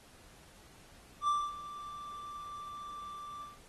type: tone with ADSR envelope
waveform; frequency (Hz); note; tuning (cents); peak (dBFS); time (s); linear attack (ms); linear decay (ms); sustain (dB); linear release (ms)
triangle; 1174.7; D6; 0; -24; 1.21-3.58; 69; 240; -16; 180
effects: pink hiss -59 dBFS RMS until 3.68 s + AAC 32 kbps